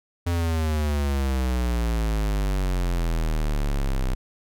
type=exponential sweep; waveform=square; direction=down; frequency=87.31 to 31.52 Hz; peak=-22 dBFS; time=0.26-4.15 s; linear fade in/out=10 ms; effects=none